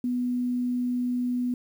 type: tone with quantisation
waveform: sine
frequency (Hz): 246.9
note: B3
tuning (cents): 0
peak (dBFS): -24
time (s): 0.04-1.54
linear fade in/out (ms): 2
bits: 9
effects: none